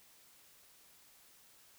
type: silence
effects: white hiss -63 dBFS RMS until 1.78 s